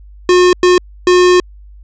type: tone bursts at uneven times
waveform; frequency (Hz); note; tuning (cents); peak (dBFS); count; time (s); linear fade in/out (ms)
square; 360; F#4; -47; -6; 3; 0.29-0.53 / 0.63-0.78 / 1.07-1.4; 2
effects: added 50 Hz sine -34 dBFS peak until 1.83 s + resampled to 16000 Hz